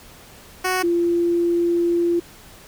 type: tone pair in turn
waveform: 10% pulse / sine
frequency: 370 / 343.7 Hz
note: F#4 / F4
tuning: 0 / -28 cents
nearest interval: minor second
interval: 128 cents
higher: first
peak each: -11 / -16 dBFS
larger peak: first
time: 0.64-0.83 / 0.83-2.2 s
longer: second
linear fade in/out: 10 ms
effects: pink hiss -45 dBFS RMS until 2.67 s